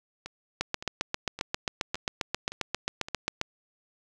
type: two click trains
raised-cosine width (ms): 0.2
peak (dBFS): -21 / -10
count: 6 / 22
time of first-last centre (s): 0.26-3.085 / 0.61-3.414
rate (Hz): 1.77 / 7.49
effects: none